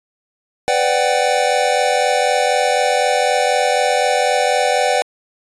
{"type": "chord", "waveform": "square", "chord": "G major seventh", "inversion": "first", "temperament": "equal with one note detuned", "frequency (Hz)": [500.2, 587.3, 740, 784], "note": ["B4", "D5", "F#5", "G5"], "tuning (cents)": [22, 0, 0, 0], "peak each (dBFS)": -20, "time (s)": [0.68, 5.02], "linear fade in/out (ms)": 0, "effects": ["resampled to 22050 Hz"]}